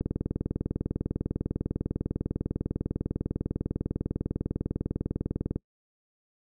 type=click train; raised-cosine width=3 ms; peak=-16 dBFS; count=112; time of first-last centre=0.01-5.56 s; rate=20 Hz; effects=noise-tail reverb RT60 0.1 s tail -26 dB re dry